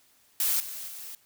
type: noise with level steps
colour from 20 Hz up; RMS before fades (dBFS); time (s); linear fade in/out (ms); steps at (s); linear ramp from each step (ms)
blue; -26 / -38 / -41; 0.4-1.15; 2; 0.6 / 0.88; 2
effects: white hiss -63 dBFS RMS until 1.25 s